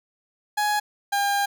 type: tone pair in turn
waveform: 30% pulse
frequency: 836 / 804.4 Hz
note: G#5 / G5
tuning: +11 / +44 cents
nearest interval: minor second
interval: 67 cents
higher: first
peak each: -18 dBFS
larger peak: neither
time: 0.57-0.8 / 1.12-1.46 s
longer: second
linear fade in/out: 10 ms
effects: none